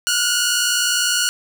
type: tone pair together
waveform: 10% pulse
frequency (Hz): 1420.1 / 1480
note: F6 / F#6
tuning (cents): +29 / 0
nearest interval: minor second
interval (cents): 71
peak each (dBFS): -11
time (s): 0.07-1.29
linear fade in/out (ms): 0
effects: none